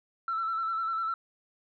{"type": "tone with vibrato", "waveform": "sine", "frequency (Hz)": 1333, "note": "E6", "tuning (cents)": 19, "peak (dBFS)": -27, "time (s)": [0.28, 1.14], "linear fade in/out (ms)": 2, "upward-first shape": "square", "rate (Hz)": 10, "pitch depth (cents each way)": 28, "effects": ["tanh soft clip ceiling -24 dBFS"]}